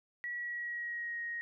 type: tone with pitch glide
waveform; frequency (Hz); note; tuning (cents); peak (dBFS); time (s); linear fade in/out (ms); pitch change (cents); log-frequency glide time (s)
sine; 1930 to 1877.2; B6 to A#6; -40 to +12; -36; 0.24-1.41; 0; -48; 0.35-1.21
effects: none